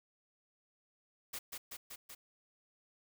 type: noise with echo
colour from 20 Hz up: white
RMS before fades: -42 dBFS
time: 1.33-1.39 s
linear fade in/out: 10 ms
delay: 190 ms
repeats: 4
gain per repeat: -2 dB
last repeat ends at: 2.15 s
effects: none